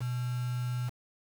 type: tone with quantisation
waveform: sine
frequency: 123.47 Hz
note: B2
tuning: in tune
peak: -30 dBFS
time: 0-0.9 s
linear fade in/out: 20 ms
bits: 7
effects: none